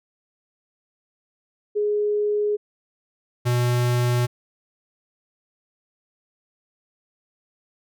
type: tone pair in turn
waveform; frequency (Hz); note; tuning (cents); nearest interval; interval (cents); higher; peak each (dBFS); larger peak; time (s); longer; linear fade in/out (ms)
sine / square; 416.9 / 122.17; G#4 / B2; +7 / -18; octave + major sixth; 2125; first; -19; neither; 1.75-2.57 / 3.45-4.27; neither; 20
effects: none